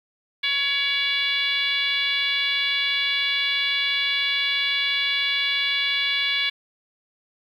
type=tone with frequency modulation; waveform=sine; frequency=2844 Hz; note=F7; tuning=31 cents sharp; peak=-20 dBFS; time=0.43-6.5 s; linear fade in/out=10 ms; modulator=581 Hz; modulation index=1.8; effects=9-bit